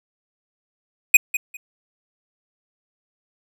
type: tone with echo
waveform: square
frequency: 2485 Hz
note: D#7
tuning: 3 cents flat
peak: -6 dBFS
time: 1.14-1.17 s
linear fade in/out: 5 ms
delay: 200 ms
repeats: 2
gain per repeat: -14 dB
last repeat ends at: 1.57 s
effects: none